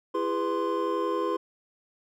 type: tone cluster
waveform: triangle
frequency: 334.9 / 406.2 / 496.6 / 1045 Hz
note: E4 / G#4 / B4 / C6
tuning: +27 / -38 / +9 / -2 cents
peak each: -29 dBFS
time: 0.14-1.37 s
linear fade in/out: 10 ms
effects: none